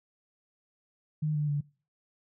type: tone with pitch steps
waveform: sine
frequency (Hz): 153 / 148.99 / 145.08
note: D#3 / D3 / D3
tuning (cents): -29 / +25 / -21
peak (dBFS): -26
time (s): 1.22-1.61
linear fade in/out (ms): 10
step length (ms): 130
effects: noise-tail reverb RT60 0.4 s tail -24 dB re dry